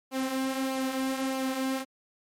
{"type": "tone with flanger", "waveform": "sawtooth", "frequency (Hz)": 264.3, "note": "C4", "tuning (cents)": 18, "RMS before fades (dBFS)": -30, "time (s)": [0.11, 1.85], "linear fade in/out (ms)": 50, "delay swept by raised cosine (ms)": [0.54, 5.44], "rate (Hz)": 1.6, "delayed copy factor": -0.5, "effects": ["MP3 64 kbps"]}